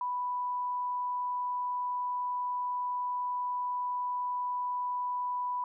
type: tone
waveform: sine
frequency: 989 Hz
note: B5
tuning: 2 cents sharp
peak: -30 dBFS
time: 0.01-5.64 s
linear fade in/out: 2 ms
effects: none